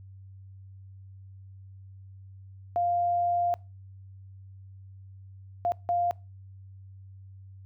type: tone bursts at uneven times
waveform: sine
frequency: 698.5 Hz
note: F5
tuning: in tune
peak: -23 dBFS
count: 3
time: 2.76-3.54 / 5.65-5.72 / 5.89-6.11 s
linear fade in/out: 0 ms
effects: noise-tail reverb RT60 0.3 s tail -25 dB re dry + added 96 Hz sine -45 dBFS peak until 7.65 s